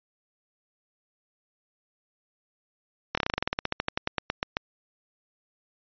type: slowing click train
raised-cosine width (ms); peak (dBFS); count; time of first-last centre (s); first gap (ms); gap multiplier
0.3; -9; 22; 3.15-4.569; 25; 1.09
effects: resampled to 11025 Hz